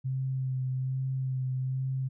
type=tone with vibrato; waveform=sine; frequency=130.81 Hz; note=C3; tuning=in tune; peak=-28 dBFS; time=0.04-2.09 s; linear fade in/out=20 ms; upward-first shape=sine; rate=1.2 Hz; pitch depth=19 cents each way; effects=none